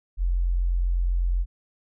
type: tone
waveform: sine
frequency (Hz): 44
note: F1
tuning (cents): +14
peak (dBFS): -20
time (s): 0.17-1.46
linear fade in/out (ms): 50
effects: none